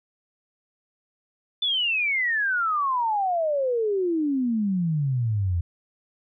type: exponential sweep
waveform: sine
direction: down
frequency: 3534 to 82.9 Hz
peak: -21 dBFS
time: 1.62-5.61 s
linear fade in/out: 5 ms
effects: none